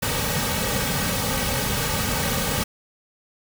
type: noise with comb filter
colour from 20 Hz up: pink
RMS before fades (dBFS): -24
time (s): 0.02-2.64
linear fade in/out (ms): 10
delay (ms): 2.9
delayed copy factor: -0.8
effects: none

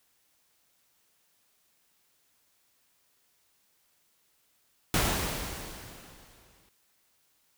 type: noise with exponential decay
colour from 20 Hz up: pink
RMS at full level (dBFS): -25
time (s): 4.94-6.69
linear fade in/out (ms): 1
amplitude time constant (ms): 380
effects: white hiss -70 dBFS RMS until 7.57 s

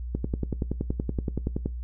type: click train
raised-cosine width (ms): 3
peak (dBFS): -14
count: 17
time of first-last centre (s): 0.15-1.659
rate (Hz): 10.6
effects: noise-tail reverb RT60 0.2 s tail -20 dB re dry + added 60 Hz sine -31 dBFS peak until 1.83 s

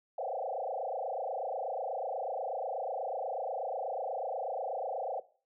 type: tone with frequency modulation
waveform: sine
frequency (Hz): 648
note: E5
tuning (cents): -30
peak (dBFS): -33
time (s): 0.18-5.2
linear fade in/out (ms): 5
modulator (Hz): 28.2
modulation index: 5.3
effects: noise-tail reverb RT60 0.4 s tail -18 dB re dry

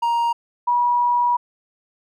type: tone pair in turn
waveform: triangle / sine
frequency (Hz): 938 / 967.2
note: A#5 / B5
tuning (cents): +11 / -36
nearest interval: minor second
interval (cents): 53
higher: second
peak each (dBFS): -15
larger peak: neither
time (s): 0.02-0.33 / 0.67-1.37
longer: second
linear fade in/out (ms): 10
effects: none

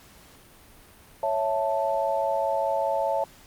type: chord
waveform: sine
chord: A major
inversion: first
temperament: equal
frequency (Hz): 554.4 / 659.3 / 880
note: C#5 / E5 / A5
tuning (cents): 0 / 0 / 0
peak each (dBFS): -27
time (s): 1.23-3.24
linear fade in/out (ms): 2
effects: pink hiss -52 dBFS RMS until 3.46 s + Opus 48 kbps

